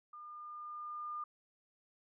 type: tone with level ramp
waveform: sine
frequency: 1208 Hz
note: D6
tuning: 48 cents sharp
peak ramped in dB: -48 to -38 dBFS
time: 0.13-1.24 s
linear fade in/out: 5 ms
effects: none